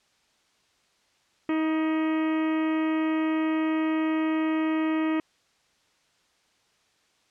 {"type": "harmonic tone with a mistuned harmonic", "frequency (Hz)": 316.3, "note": "D#4", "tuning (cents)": 29, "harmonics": [1, 2, 3, 4, 5, 6, 7, 8, 9, 10], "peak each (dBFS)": [-23, -36, -38, -37, -47, -39, -43, -43, -50, -51], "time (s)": [1.49, 5.2], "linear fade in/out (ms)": 2, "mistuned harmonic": 4, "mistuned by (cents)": -24, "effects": ["white hiss -66 dBFS RMS until 7.3 s", "low-pass 6000 Hz 12 dB/octave"]}